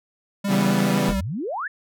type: tone with vibrato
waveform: square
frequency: 196.5 Hz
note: G3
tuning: 4 cents sharp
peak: -23 dBFS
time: 0.44-1.21 s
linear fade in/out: 10 ms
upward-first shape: sine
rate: 7.8 Hz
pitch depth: 42 cents each way
type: chord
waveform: sawtooth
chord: C# half-diminished seventh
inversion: none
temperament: equal with one note detuned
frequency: 139.15 / 164.81 / 196 / 246.9 Hz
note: C#3 / E3 / G3 / B3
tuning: +7 / 0 / 0 / 0 cents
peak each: -22 dBFS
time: 0.47-1.14 s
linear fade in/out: 50 ms
type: exponential sweep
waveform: sine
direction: up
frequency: 32.99 to 1864.7 Hz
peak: -25 dBFS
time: 1.08-1.68 s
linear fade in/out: 10 ms
effects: none